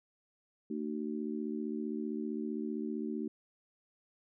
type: harmonic tone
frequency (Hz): 75.4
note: D2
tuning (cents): +46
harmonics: 3 / 4 / 5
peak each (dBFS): -37 / -39 / -41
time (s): 0.7-3.28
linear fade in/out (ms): 5
effects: none